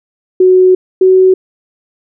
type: tone pair in turn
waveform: sine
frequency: 370 / 374.5 Hz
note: F#4 / F#4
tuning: 0 / +21 cents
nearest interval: unison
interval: 21 cents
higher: second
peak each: -3 dBFS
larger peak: neither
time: 0.4-0.75 / 1.01-1.34 s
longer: first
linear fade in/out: 5 ms
effects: none